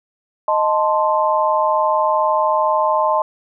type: chord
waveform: sine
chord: A diminished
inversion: second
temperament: equal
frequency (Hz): 622.3 / 880 / 1046.5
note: Eb5 / A5 / C6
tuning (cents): 0 / 0 / 0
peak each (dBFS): -18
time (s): 0.48-3.22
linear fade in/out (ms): 2
effects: none